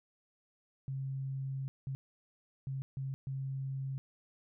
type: tone bursts at uneven times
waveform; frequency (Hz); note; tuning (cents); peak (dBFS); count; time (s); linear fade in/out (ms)
sine; 134.7; C#3; -49; -35; 5; 0.88-1.68 / 1.87-1.95 / 2.67-2.82 / 2.97-3.14 / 3.27-3.98; 0
effects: none